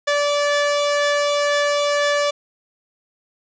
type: tone pair together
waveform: sawtooth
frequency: 580 / 1738 Hz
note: D5 / A6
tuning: -22 / -22 cents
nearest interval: octave + perfect fifth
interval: 1900 cents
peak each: -13 / -24 dBFS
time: 0.07-2.31 s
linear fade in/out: 10 ms
effects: resampled to 16000 Hz + 8-bit

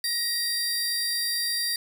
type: tone pair together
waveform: sawtooth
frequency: 1891 / 4713 Hz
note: A#6 / D8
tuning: +24 / +5 cents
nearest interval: octave + major third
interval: 1581 cents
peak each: -29 / -23 dBFS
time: 0.04-1.76 s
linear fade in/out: 2 ms
effects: none

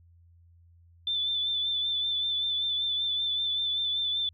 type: tone with vibrato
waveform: sine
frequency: 3520 Hz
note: A7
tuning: in tune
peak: -26 dBFS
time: 1.07-4.29 s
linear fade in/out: 2 ms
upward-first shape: sine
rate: 5.2 Hz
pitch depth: 31 cents each way
effects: added 85 Hz sine -55 dBFS peak until 4.33 s

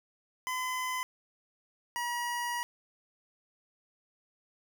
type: tone pair in turn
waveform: 25% pulse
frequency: 1017 / 959.9 Hz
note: C6 / B5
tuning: -50 / -50 cents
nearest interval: minor second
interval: 100 cents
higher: first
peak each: -28 dBFS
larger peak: neither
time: 0.47-1.03 / 1.96-2.63 s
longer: second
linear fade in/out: 0 ms
effects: 9-bit

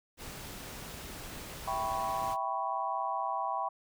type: noise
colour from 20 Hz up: pink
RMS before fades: -44 dBFS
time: 0.17-2.37 s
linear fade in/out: 50 ms
type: click train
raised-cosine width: 5 ms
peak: -38 dBFS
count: 4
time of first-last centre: 0.28-1.919 s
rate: 1.83 Hz
type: chord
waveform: sine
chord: C# half-diminished seventh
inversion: first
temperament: equal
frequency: 659.3 / 784 / 987.8 / 1108.7 Hz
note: E5 / G5 / B5 / C#6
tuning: 0 / 0 / 0 / 0 cents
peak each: -39 / -35 / -35 / -37 dBFS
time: 1.67-3.69 s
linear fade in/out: 10 ms
effects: none

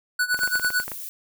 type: tone with tremolo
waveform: square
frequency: 1480 Hz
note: F#6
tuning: in tune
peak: -19 dBFS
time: 0.19-0.84 s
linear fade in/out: 5 ms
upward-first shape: sine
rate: 9 Hz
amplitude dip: 85%
type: clicks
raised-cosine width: 0.5 ms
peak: -19 dBFS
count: 11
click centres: 0.345 / 0.391 / 0.434 / 0.476 / 0.555 / 0.597 / 0.647 / 0.704 / 0.8 / 0.88 / 0.918 s
type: noise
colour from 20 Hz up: violet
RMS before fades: -35 dBFS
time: 0.37-1.09 s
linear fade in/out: 0 ms
effects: none

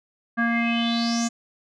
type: tone with low-pass filter sweep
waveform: square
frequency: 233.1 Hz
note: A#3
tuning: in tune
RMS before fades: -23 dBFS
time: 0.37-1.29 s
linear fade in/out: 20 ms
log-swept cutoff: 1500 to 7000 Hz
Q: 7.2
effects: none

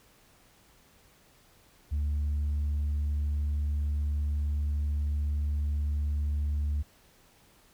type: tone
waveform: sine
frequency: 73.42 Hz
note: D2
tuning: in tune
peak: -24 dBFS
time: 1.91-6.83 s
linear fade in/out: 20 ms
effects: tanh soft clip ceiling -25 dBFS + pink hiss -61 dBFS RMS until 7.73 s

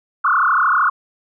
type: tone with frequency modulation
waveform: sine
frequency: 1267 Hz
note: D#6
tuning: 31 cents sharp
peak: -12 dBFS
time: 0.24-0.9 s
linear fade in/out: 10 ms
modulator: 33 Hz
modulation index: 6.1
effects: none

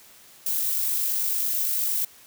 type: noise with amplitude modulation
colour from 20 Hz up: violet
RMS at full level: -24 dBFS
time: 0.46-2.05 s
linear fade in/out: 5 ms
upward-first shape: sine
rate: 48.9 Hz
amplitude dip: 25%
effects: white hiss -51 dBFS RMS until 2.26 s

